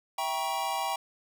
square chord, E diminished seventh, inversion none, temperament equal with one note detuned, 659.3 / 784 / 951.9 / 1108.7 Hz, E5 / G5 / Bb5 / Db6, 0 / 0 / +36 / 0 cents, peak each -39 / -33 / -34 / -38 dBFS, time 0.18-0.96 s, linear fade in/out 5 ms, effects none

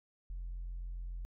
sine tone, 43.57 Hz, F1, 3 cents flat, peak -37 dBFS, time 0.3-1.25 s, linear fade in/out 0 ms, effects tanh soft clip ceiling -36 dBFS

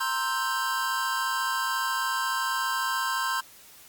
square chord, C dominant seventh, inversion third, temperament equal, 932.3 / 1046.5 / 1318.5 / 1568 Hz, Bb5 / C6 / E6 / G6, 0 / 0 / 0 / 0 cents, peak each -35 / -30 / -36 / -31 dBFS, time 0-3.41 s, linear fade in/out 10 ms, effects white hiss -51 dBFS RMS until 3.88 s + Opus 48 kbps

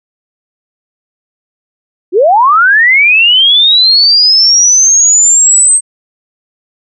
sine linear sweep, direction up, 323.3 to 8372 Hz, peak -3 dBFS, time 2.12-5.81 s, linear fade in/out 50 ms, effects none

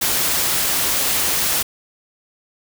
white noise, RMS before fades -19 dBFS, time 0.01-1.63 s, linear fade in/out 10 ms, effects none

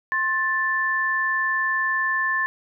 sine tone pair together, 1060.4 / 1760 Hz, C6 / A6, +23 / 0 cents, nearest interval major sixth, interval 877 cents, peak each -26 / -21 dBFS, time 0.12-2.46 s, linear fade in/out 0 ms, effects none

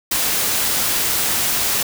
white noise, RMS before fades -19 dBFS, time 0.11-1.83 s, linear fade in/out 5 ms, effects none

